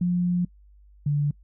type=tone pair in turn; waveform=sine; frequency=177.2 / 145.52 Hz; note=F3 / D3; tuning=+25 / -16 cents; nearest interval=minor third; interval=341 cents; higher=first; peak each=-20 dBFS; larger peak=neither; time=0.01-0.45 / 1.06-1.31 s; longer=first; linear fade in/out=5 ms; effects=noise-tail reverb RT60 0.1 s tail -25 dB re dry + added 50 Hz sine -50 dBFS peak until 1.43 s